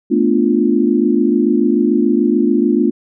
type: chord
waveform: sine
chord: B half-diminished seventh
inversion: third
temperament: equal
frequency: 220 / 246.9 / 293.7 / 349.2 Hz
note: A3 / B3 / D4 / F4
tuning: 0 / 0 / 0 / 0 cents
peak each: -16 dBFS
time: 0.1-2.91 s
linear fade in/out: 20 ms
effects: none